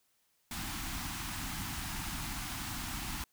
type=band-stop noise; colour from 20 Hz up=pink; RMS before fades=-39 dBFS; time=0.51-3.24 s; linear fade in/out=2 ms; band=320 to 740 Hz; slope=48 dB/octave; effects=white hiss -74 dBFS RMS until 3.32 s